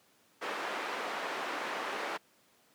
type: band-pass noise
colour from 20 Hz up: white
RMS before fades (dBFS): -37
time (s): 0.41-2.18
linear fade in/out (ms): 20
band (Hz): 330 to 1600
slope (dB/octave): 12
effects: pink hiss -66 dBFS RMS until 2.74 s + high-pass 200 Hz 12 dB/octave